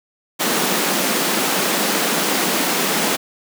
pink high-pass noise, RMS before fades -19 dBFS, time 0.39-3.17 s, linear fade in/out 20 ms, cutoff 180 Hz, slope 48 dB/octave, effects none

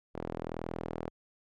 sawtooth tone with band-pass filter, 41 Hz, E1, 9 cents flat, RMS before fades -39 dBFS, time 0.14-1.1 s, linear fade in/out 20 ms, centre 480 Hz, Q 0.91, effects none

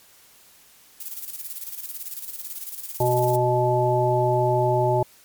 violet noise with tremolo, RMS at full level -32 dBFS, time 1-3.36 s, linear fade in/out 5 ms, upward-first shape square, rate 18 Hz, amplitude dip 60%
harmonic tone, 123.7 Hz, B2, 3 cents sharp, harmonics 1 / 3 / 5 / 7, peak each -23 / -23 / -23 / -23 dBFS, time 3-5.03 s, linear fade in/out 5 ms
effects white hiss -53 dBFS RMS until 5.24 s + MP3 96 kbps

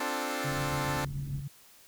10% pulse chord, D minor seventh, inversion third, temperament equal, 261.6 / 293.7 / 349.2 / 440 Hz, C4 / D4 / F4 / A4, 0 / 0 / 0 / 0 cents, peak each -27 / -27 / -31 / -30 dBFS, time 0-1.05 s, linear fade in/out 5 ms
sine tone with tremolo, 140 Hz, C#3, 18 cents sharp, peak -31 dBFS, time 0.44-1.48 s, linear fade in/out 10 ms, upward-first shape triangle, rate 6.9 Hz, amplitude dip 55%
pink low-pass noise, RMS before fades -42 dBFS, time 0.48-1.44 s, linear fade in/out 50 ms, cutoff 240 Hz, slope 24 dB/octave
effects white hiss -57 dBFS RMS until 1.87 s

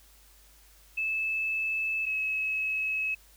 sine tone pair in turn, 2617 / 2575 Hz, E7 / E7, -13 / -41 cents, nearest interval unison, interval 28 cents, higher first, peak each -27 dBFS, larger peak neither, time 0.97-2.06 / 2.06-3.15 s, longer neither, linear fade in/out 10 ms, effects added 50 Hz sine -58 dBFS peak until 3.36 s + white hiss -59 dBFS RMS until 3.36 s

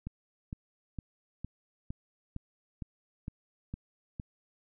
click train, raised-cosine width 5 ms, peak -25 dBFS, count 10, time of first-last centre 0.07-4.198 s, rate 2.18 Hz, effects none

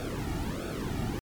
brown noise with flanger, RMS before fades -33 dBFS, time 0-1.19 s, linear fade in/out 0 ms, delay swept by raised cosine 0.99 to 1.97 ms, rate 1.5 Hz, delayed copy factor -0.9, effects MP3 96 kbps

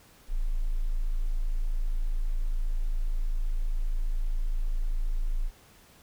sine tone, 27.5 Hz, A0, in tune, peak -24 dBFS, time 0.28-5.51 s, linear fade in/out 50 ms, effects pink hiss -57 dBFS RMS until 6.02 s

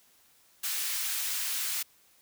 white high-pass noise, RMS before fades -32 dBFS, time 0.63-1.83 s, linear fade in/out 10 ms, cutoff 1500 Hz, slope 12 dB/octave, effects white hiss -63 dBFS RMS until 2.21 s

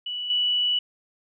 sine tone with level steps, 2953 Hz, F#7, 4 cents flat, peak -28 / -20 dBFS, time 0.06-0.79 s, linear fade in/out 5 ms, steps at 0.3 s, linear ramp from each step 2 ms, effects none

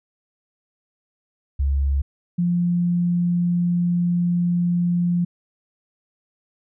sine tone pair in turn, 69.3 / 174.63 Hz, C#2 / F3, 0 / 0 cents, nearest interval octave + major third, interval 1600 cents, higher second, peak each -17 dBFS, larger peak neither, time 1.59-2.02 / 2.38-5.25 s, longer second, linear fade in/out 10 ms, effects none

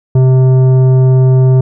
sine tone with tanh clipping, 129.8 Hz, C3, 13 cents flat, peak -6 dBFS, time 0.15-1.61 s, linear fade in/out 5 ms, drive 11 dB, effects none

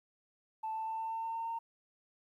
sine tone with pitch steps, 880 / 885.1 / 890.2 / 895.4 / 900.6 / 905.8 / 911 / 916.3 Hz, A5 / A5 / A5 / A5 / A5 / A#5 / A#5 / A#5, 0 / +10 / +20 / +30 / +40 / -50 / -40 / -30 cents, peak -34 dBFS, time 0.63-1.59 s, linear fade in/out 10 ms, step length 120 ms, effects tanh soft clip ceiling -31 dBFS + 12-bit

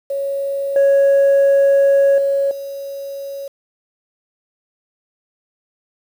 sine tone with level steps, 554.4 Hz, C#5, in tune, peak -18 / -7 / -13 / -25 dBFS, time 0.1-3.48 s, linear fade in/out 5 ms, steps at 0.76 / 2.18 / 2.51 s, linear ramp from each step 2 ms, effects tanh soft clip ceiling -8 dBFS + 7-bit

